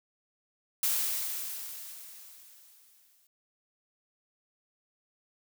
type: noise with exponential decay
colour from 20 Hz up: blue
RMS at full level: -27 dBFS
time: 0.83-3.27 s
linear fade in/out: 2 ms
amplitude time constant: 530 ms
effects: none